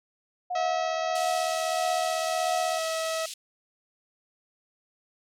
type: tone with tremolo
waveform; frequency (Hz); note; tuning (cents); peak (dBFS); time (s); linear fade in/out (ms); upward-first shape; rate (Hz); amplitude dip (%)
sine; 722; F#5; -43; -25; 0.5-2.79; 10; triangle; 1.6; 60
type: harmonic tone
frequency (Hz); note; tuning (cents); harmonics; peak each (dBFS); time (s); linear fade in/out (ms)
646; E5; -35; 1 / 2 / 3 / 4 / 5 / 6 / 7 / 8 / 9 / 10; -29 / -35 / -39 / -41 / -43 / -45 / -46 / -47 / -48 / -49; 0.55-3.26; 5
type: band-pass noise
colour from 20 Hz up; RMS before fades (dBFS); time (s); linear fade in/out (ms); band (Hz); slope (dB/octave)
pink; -39; 1.15-3.34; 5; 3200 to 10000; 24
effects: none